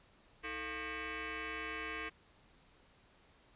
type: tone with frequency modulation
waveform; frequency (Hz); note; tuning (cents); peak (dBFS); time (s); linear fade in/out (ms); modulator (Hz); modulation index
sine; 318.5; D#4; +41; -39; 0.43-2.1; 20; 382; 6.5
effects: pink hiss -66 dBFS RMS until 3.55 s + resampled to 8000 Hz